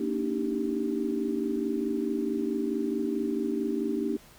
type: chord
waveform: sine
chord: Eb major seventh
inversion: second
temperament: equal with one note detuned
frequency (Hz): 233.1 / 286.5 / 311.1 / 392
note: Bb3 / D4 / Eb4 / G4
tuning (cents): 0 / -43 / 0 / 0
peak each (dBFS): -32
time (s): 0-4.17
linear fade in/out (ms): 5
effects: pink hiss -54 dBFS RMS until 4.38 s